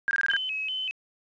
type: tone bursts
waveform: sine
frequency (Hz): 1610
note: G6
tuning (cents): +46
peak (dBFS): -21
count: 6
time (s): 0.08-0.365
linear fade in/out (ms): 0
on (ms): 30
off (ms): 21
type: tone with vibrato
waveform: sine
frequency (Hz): 2794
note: F7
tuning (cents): 0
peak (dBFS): -28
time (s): 0.3-0.91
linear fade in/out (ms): 0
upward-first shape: square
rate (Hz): 2.6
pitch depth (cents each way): 150
effects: resampled to 16000 Hz + 10-bit